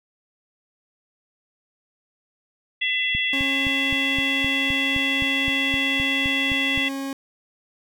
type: harmonic tone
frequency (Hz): 673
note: E5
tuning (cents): +36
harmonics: 3 / 4 / 5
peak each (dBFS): -24 / -25 / -26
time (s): 2.81-6.89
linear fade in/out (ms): 10
type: click train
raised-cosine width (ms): 5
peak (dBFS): -19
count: 15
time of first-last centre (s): 3.15-6.777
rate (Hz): 3.86
type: tone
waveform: 40% pulse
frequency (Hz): 272.6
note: C#4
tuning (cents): -29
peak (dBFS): -26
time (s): 3.33-7.13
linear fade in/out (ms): 2
effects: none